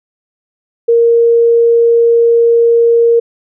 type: tone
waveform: sine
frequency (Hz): 466.2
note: A#4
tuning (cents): 0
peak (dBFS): -5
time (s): 0.88-3.2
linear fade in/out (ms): 10
effects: none